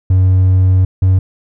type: tone pair in turn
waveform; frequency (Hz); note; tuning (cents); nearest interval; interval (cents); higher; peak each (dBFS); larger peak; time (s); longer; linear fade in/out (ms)
triangle; 93.4 / 93.94; F#2 / F#2; +17 / +27; unison; 10; second; -4; neither; 0.1-0.85 / 1.02-1.19; first; 5
effects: tanh soft clip ceiling 0 dBFS